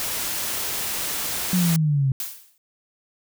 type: noise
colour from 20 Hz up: white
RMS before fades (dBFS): -27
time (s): 0-1.76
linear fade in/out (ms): 0
type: exponential sweep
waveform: sine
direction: down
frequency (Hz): 185 to 130.7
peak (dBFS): -17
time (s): 1.53-2.12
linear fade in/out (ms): 2
type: noise with exponential decay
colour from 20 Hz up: blue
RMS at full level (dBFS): -26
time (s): 2.2-2.58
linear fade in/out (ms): 1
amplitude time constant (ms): 82
effects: none